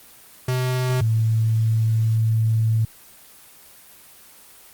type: tone pair in turn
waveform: square / sine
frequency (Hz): 127.4 / 111.62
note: C3 / A2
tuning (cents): -46 / +25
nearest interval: major second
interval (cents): 229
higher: first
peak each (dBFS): -19 / -16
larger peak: second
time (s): 0.48-1.01 / 1.01-2.85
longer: second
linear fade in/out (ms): 5
effects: white hiss -47 dBFS RMS until 4.73 s + Opus 24 kbps